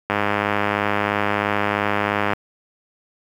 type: click train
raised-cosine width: 0.5 ms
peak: -4 dBFS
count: 231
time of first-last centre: 0.1-2.333 s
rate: 103 Hz
effects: high-pass 80 Hz 12 dB/octave + 7-bit